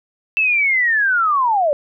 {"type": "linear sweep", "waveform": "sine", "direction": "down", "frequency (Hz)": [2664, 554.4], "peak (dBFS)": -13, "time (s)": [0.37, 1.73], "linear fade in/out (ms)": 0, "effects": []}